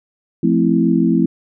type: chord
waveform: sine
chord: F major seventh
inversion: none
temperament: equal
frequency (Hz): 174.61 / 220 / 261.6 / 329.6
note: F3 / A3 / C4 / E4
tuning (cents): 0 / 0 / 0 / 0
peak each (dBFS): -17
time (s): 0.43-1.26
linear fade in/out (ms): 5
effects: none